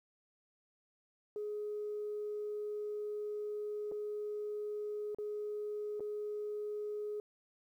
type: tone with dropouts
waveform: sine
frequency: 419 Hz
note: G#4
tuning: 15 cents sharp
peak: -36 dBFS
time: 1.36-7.2 s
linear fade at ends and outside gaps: 1 ms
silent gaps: 3.915-3.92 / 5.147-5.185 / 5.997-6.005 s
effects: tanh soft clip ceiling -32 dBFS + 12-bit